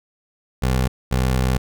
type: tone pair in turn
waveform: 20% pulse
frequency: 64 / 64 Hz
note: C2 / C2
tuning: -38 / -38 cents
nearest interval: unison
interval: 0 cents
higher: neither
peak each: -12 dBFS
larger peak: neither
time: 0.62-0.88 / 1.11-1.58 s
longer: second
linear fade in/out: 10 ms
effects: none